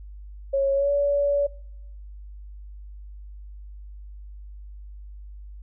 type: tone with pitch glide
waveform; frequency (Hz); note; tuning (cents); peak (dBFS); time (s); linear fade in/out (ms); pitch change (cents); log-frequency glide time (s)
sine; 549 to 570.7; C#5 to D5; -17 to -50; -19; 0.53-1.47; 10; +67; 0.73-0.91
effects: noise-tail reverb RT60 0.9 s tail -25 dB re dry + added 50 Hz sine -38 dBFS peak until 5.62 s